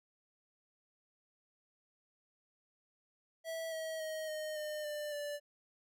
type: tone with pitch steps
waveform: square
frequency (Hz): 653 / 641 / 629.3 / 617.8 / 606.5 / 595.4 / 584.5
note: E5 / E5 / D#5 / D#5 / D#5 / D5 / D5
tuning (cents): -17 / -49 / +19 / -12 / -44 / +24 / -8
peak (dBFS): -39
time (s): 3.44-5.4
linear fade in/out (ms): 50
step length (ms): 280
effects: none